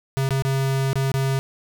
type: tone with dropouts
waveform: square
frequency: 134.9 Hz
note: C#3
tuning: 47 cents flat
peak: -20 dBFS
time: 0.17-1.39 s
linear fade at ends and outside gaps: 0 ms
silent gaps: 0.29-0.307 / 0.422-0.45 / 0.931-0.956 / 1.117-1.141 s
effects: none